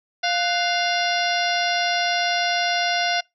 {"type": "harmonic tone with a mistuned harmonic", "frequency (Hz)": 698.5, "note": "F5", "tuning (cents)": 0, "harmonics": [1, 2, 3, 4, 5, 6, 7, 8], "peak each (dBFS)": [-23, -26, -28, -29, -30, -31, -31, -32], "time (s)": [0.23, 3.21], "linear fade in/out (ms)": 10, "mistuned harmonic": 2, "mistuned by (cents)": 110, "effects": ["noise-tail reverb RT60 0.2 s tail -26 dB re dry"]}